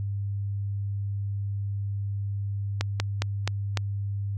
slowing click train, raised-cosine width 0.2 ms, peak -9 dBFS, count 5, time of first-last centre 2.81-3.773 s, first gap 190 ms, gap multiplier 1.16, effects added 100 Hz sine -27 dBFS peak until 4.37 s

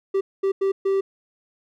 triangle tone bursts at uneven times, 389.3 Hz, G4, 12 cents flat, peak -16 dBFS, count 4, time 0.14-0.21 / 0.43-0.52 / 0.61-0.72 / 0.85-1.01 s, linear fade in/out 10 ms, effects none

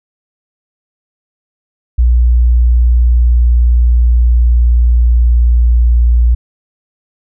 sine tone with pitch glide, 60 to 59.07 Hz, B1 to A#1, -49 to +24 cents, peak -5 dBFS, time 1.98-6.35 s, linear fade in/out 10 ms, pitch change -27 cents, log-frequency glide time 2.19-6.13 s, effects none

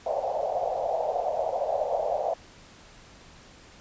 white band-pass noise, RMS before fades -28 dBFS, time 0.06-2.34 s, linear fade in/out 5 ms, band 540 to 730 Hz, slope 48 dB/octave, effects pink hiss -51 dBFS RMS until 3.8 s + resampled to 16000 Hz

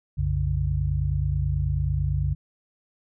sine tone cluster, 62.1 / 91.4 / 141 Hz, B1 / F#2 / C#3, +10 / -21 / +30 cents, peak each -26 dBFS, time 0.17-2.35 s, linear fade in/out 20 ms, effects none

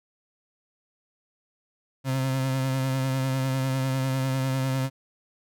35% pulse tone with vibrato, 132.3 Hz, C3, 20 cents sharp, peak -22 dBFS, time 2.04-4.9 s, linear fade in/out 50 ms, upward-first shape sine, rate 10 Hz, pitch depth 27 cents each way, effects none

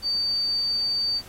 sine tone, 4600 Hz, D8, 37 cents flat, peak -22 dBFS, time 0.02-1.22 s, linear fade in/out 50 ms, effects pink hiss -47 dBFS RMS until 1.28 s + AAC 48 kbps

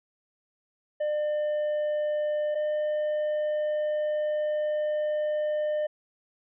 triangle tone pair in turn, 600 / 604.2 Hz, D5 / D5, +37 / +49 cents, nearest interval unison, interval 12 cents, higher second, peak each -23 dBFS, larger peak neither, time 1-2.55 / 2.55-5.87 s, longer second, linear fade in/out 10 ms, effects resampled to 8000 Hz

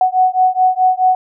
sine beating tone pair, 740 / 744.7 Hz, F#5 / F#5, 0 / +11 cents, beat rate 4.7 Hz, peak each -13 dBFS, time 0.01-1.15 s, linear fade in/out 2 ms, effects none

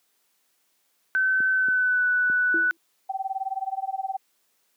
sine tone with pitch glide, 1529 to 1484.6 Hz, G6 to F#6, -44 to +5 cents, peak -19 dBFS, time 1.15-2.71 s, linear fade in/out 0 ms, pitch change -51 cents, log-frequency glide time 1.52-2.06 s
clicks, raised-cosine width 3 ms, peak -24 dBFS, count 3, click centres 1.404 / 1.685 / 2.299 s
sine tone with exponential decay, 332.5 Hz, E4, 15 cents sharp, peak -24 dBFS, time 2.54-2.77 s, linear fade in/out 2 ms, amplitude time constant 49 ms
sine tone with tremolo, 771 Hz, G5, 29 cents flat, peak -23 dBFS, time 3.09-4.17 s, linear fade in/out 10 ms, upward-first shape sine, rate 19 Hz, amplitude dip 95%
effects white hiss -69 dBFS RMS until 4.76 s + high-pass 200 Hz 12 dB/octave

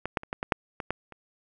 clicks, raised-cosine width 0.5 ms, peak -15 / -10 / -25 / -16 / -15 / -6 / -18 / -12 / -29 dBFS, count 9, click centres 0.056 / 0.172 / 0.234 / 0.329 / 0.429 / 0.522 / 0.802 / 0.906 / 1.123 s, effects none

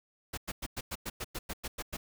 pink noise bursts, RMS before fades -37 dBFS, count 12, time 0.33-1.97 s, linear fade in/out 10 ms, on 45 ms, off 100 ms, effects none

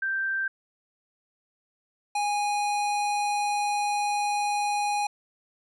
sine / square tone pair in turn, 1568 / 824.2 Hz, G6 / G#5, 0 / -13 cents, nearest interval major seventh, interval 1113 cents, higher first, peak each -25 dBFS, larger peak neither, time 0.02-0.48 / 2.15-5.07 s, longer second, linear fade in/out 5 ms, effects resampled to 24000 Hz

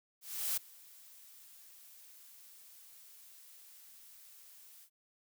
blue noise with ADSR envelope, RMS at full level -33 dBFS, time 0.21-4.9 s, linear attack 360 ms, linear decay 9 ms, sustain -24 dB, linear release 78 ms, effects none

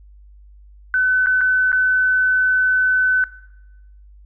sine tone with dropouts, 1511 Hz, F#6, 36 cents sharp, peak -14 dBFS, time 0.94-3.24 s, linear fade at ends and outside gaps 1 ms, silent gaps 1.261-1.269 / 1.409-1.413 / 1.718-1.728 s, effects noise-tail reverb RT60 0.9 s tail -18 dB re dry + added 50 Hz sine -42 dBFS peak until 4.25 s

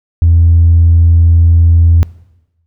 triangle tone with tanh clipping, 83.8 Hz, E2, 29 cents sharp, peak -4 dBFS, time 0.22-2.03 s, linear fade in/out 0 ms, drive 5 dB, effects noise-tail reverb RT60 1.0 s tail -21 dB re dry

